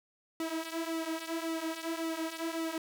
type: tone with flanger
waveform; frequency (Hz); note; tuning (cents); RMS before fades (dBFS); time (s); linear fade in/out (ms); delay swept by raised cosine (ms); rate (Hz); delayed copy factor
sawtooth; 326.2; E4; -18; -36; 0.4-2.78; 2; 1.8 to 6.3; 1.8; -0.75
effects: none